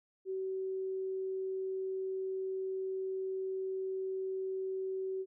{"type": "tone", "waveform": "sine", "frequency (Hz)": 380, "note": "F#4", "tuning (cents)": 46, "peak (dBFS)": -34, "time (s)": [0.25, 5.26], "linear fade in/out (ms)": 50, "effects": []}